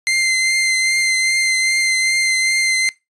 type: tone with vibrato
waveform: sawtooth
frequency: 2082 Hz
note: C7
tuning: 9 cents flat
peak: -11 dBFS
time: 0.07-2.89 s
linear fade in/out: 0 ms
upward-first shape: triangle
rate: 2.5 Hz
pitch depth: 19 cents each way
effects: noise-tail reverb RT60 0.2 s tail -20 dB re dry + resampled to 24000 Hz